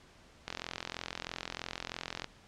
click train, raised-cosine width 0.2 ms, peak -19 dBFS, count 77, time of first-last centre 0.48-2.243 s, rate 43.1 Hz, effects pink hiss -59 dBFS RMS until 2.47 s + low-pass 6000 Hz 12 dB/octave

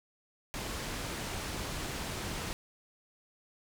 pink low-pass noise, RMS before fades -38 dBFS, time 0.54-2.53 s, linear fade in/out 0 ms, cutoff 9500 Hz, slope 12 dB/octave, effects none

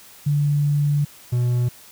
sine / triangle tone pair in turn, 145.6 / 122.43 Hz, D3 / B2, -15 / -15 cents, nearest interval minor third, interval 300 cents, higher first, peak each -16 / -15 dBFS, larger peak second, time 0.26-1.05 / 1.32-1.69 s, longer first, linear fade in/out 10 ms, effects white hiss -46 dBFS RMS until 1.91 s

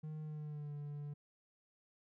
triangle tone with pitch glide, 154.4 to 145.99 Hz, D#3 to D3, -13 to -10 cents, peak -40 dBFS, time 0.03-1.14 s, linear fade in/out 10 ms, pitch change -97 cents, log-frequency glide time 0.21-0.73 s, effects none

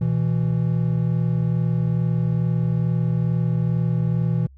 triangle tone pair together, 122.5 / 164.81 Hz, B2 / E3, -14 / 0 cents, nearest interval perfect fourth, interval 514 cents, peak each -19 dBFS, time 0.01-4.47 s, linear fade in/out 5 ms, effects added 67 Hz sine -44 dBFS peak until 4.57 s

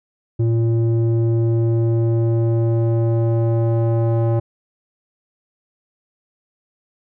square tone with low-pass filter sweep, 115 Hz, A#2, 23 cents flat, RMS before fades -17 dBFS, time 0.39-4.4 s, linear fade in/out 10 ms, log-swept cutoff 310 to 670 Hz, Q 1.5, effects none

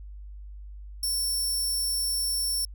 15% pulse tone, 5430 Hz, F8, 50 cents flat, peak -20 dBFS, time 1.03-2.65 s, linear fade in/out 2 ms, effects added 50 Hz sine -39 dBFS peak until 2.74 s

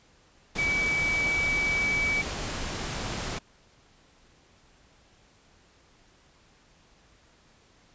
sine tone in noise, 2289 Hz, D7, 45 cents flat, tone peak -24 dBFS, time 0.58-2.22 s, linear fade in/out 10 ms, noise pink, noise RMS -33 dBFS, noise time 0.55-3.39 s, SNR +6 dB, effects pink hiss -60 dBFS RMS until 7.94 s + resampled to 16000 Hz

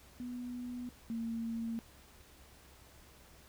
sine tone pair in turn, 245.7 / 228.6 Hz, B3 / A#3, -9 / -34 cents, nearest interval minor second, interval 125 cents, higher first, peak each -39 / -35 dBFS, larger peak second, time 0.2-0.89 / 1.1-1.79 s, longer neither, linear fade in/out 0 ms, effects added 67 Hz sine -62 dBFS peak until 3.48 s + pink hiss -60 dBFS RMS until 3.48 s

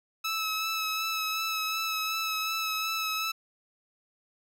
15% pulse tone with vibrato, 1300 Hz, E6, 24 cents flat, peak -22 dBFS, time 0.24-3.32 s, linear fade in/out 10 ms, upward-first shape sine, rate 2.7 Hz, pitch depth 21 cents each way, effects none

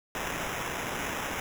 violet noise with sample-and-hold, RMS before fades -34 dBFS, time 0.15-1.4 s, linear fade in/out 0 ms, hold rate 4410 Hz, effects none

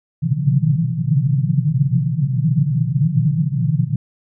pink band-pass noise, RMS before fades -17 dBFS, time 0.22-3.96 s, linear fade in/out 5 ms, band 120 to 170 Hz, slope 96 dB/octave, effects none

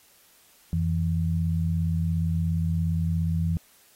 sine tone pair together, 87.66 / 164.81 Hz, F2 / E3, +7 / 0 cents, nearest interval major seventh, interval 1093 cents, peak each -25 dBFS, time 0.73-3.57 s, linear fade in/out 0 ms, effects white hiss -58 dBFS RMS until 3.95 s + AAC 48 kbps

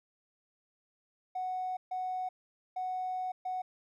triangle tone bursts at uneven times, 740 Hz, F#5, in tune, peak -29 dBFS, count 4, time 1.35-1.77 / 1.91-2.29 / 2.76-3.32 / 3.45-3.62 s, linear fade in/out 10 ms, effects tanh soft clip ceiling -30 dBFS

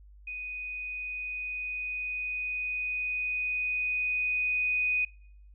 sine tone with level ramp, 2489 Hz, D#7, in tune, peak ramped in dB -35 to -24 dBFS, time 0.27-5.05 s, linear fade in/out 5 ms, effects noise-tail reverb RT60 0.7 s tail -25 dB re dry + added 50 Hz sine -50 dBFS peak until 5.54 s

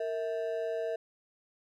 triangle ring-modulated tone, 555 Hz, C#5, 2 cents sharp, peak -26 dBFS, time 0-0.96 s, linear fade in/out 5 ms, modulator 93.7 Hz, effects none

